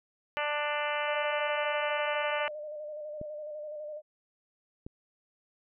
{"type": "harmonic tone", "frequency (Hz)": 295.5, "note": "D4", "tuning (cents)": 11, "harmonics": [2, 3, 4, 5, 6, 7, 8, 9, 10], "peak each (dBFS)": [-34, -36, -37, -38, -39, -39, -40, -41, -41], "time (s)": [0.37, 2.48], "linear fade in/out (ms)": 0}
{"type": "tone with vibrato", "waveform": "sine", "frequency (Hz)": 603, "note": "D5", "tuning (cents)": 46, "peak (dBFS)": -37, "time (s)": [1.05, 4.02], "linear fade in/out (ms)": 50, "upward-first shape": "square", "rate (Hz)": 12, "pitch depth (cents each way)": 30}
{"type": "clicks", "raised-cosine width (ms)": 3, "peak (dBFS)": -28, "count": 2, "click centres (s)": [3.214, 4.865]}
{"effects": []}